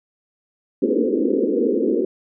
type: band-pass noise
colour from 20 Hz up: pink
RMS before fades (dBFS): -19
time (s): 0.82-2.05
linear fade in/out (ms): 5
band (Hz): 220 to 510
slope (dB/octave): 96
effects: none